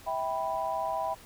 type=chord; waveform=sine; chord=E minor; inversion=none; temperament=equal with one note detuned; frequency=649.8 / 784 / 987.8 Hz; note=E5 / G5 / B5; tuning=-25 / 0 / 0 cents; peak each=-33 dBFS; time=0.06-1.15 s; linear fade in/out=20 ms; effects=pink hiss -52 dBFS RMS until 1.25 s